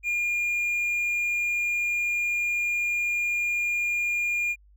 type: tone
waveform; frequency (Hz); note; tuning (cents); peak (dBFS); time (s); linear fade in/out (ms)
triangle; 2416; D7; +48; -22; 0.03-4.56; 50
effects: added 50 Hz sine -53 dBFS peak until 4.76 s